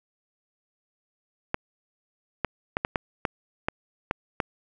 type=clicks; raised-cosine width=0.5 ms; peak=-9 dBFS; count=9; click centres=1.544 / 2.447 / 2.769 / 2.849 / 2.958 / 3.252 / 3.685 / 4.111 / 4.402 s; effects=none